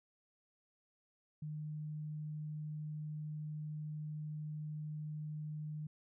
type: tone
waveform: sine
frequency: 152.2 Hz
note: D#3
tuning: 38 cents flat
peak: -40 dBFS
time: 1.42-5.87 s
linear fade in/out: 5 ms
effects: none